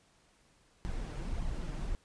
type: noise with flanger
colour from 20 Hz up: brown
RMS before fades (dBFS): -36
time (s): 0.85-1.95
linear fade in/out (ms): 0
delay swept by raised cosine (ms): 0.95 to 6.75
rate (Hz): 1.7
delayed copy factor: +0.55
effects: pink hiss -67 dBFS RMS until 2.04 s + resampled to 22050 Hz